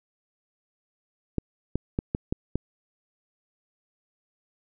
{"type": "clicks", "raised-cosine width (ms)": 3, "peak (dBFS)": -12, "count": 6, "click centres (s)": [1.383, 1.756, 1.989, 2.149, 2.325, 2.556], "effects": []}